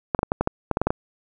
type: clicks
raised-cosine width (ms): 1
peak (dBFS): -6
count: 11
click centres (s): 0.148 / 0.191 / 0.231 / 0.319 / 0.41 / 0.474 / 0.713 / 0.771 / 0.816 / 0.87 / 0.905
effects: none